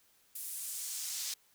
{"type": "noise with high-pass filter sweep", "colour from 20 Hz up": "brown", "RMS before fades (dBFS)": -40, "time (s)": [0.35, 1.34], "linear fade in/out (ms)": 5, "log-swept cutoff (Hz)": [11000, 5300], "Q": 1.3, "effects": ["white hiss -68 dBFS RMS until 1.54 s"]}